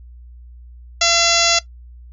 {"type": "harmonic tone", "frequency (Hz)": 680, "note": "F5", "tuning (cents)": -46, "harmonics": [1, 2, 3, 4, 5, 6, 7, 8, 9, 10], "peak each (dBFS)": [-22, -22, -22, -22, -22, -22, -22, -22, -22, -22], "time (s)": [1.01, 1.59], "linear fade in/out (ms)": 5, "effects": ["noise-tail reverb RT60 0.1 s tail -17 dB re dry", "added 60 Hz sine -37 dBFS peak until 2.12 s"]}